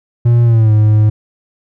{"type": "tone with pitch glide", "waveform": "triangle", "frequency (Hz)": [118.8, 107.07], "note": ["A#2", "A2"], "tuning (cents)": [33, -47], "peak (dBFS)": -4, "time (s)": [0.25, 1.1], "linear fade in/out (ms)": 10, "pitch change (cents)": -180, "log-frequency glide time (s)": [0.44, 0.72], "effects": []}